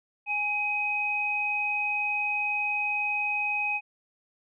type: tone pair together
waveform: sine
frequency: 828 / 2522 Hz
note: G#5 / D#7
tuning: -5 / +23 cents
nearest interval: octave + perfect fifth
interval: 1928 cents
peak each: -33 / -26 dBFS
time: 0.26-3.81 s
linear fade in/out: 50 ms
effects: none